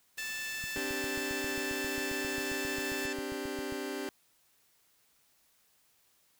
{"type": "noise", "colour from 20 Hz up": "white", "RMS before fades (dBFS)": -46, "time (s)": [0.17, 3.07], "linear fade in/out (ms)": 10}
{"type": "harmonic tone", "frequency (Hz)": 880, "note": "A5", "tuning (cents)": 0, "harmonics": [2, 3, 4, 5, 6, 7, 8, 9], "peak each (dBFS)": [-39, -41, -48, -51, -48, -54, -49, -53], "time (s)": [0.18, 3.13], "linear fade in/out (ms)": 2}
{"type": "click train", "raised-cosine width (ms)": 5, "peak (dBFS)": -34, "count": 24, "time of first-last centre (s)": [0.64, 3.723], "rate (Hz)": 7.46}
{"type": "chord", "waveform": "sawtooth", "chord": "C suspended second", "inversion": "none", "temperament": "just", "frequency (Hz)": [261.6, 294.3, 392.4], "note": ["C4", "D4", "G4"], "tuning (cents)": [0, 4, 2], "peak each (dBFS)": [-37, -36, -34], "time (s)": [0.76, 4.09], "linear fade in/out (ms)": 0}
{"effects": ["white hiss -69 dBFS RMS until 6.39 s"]}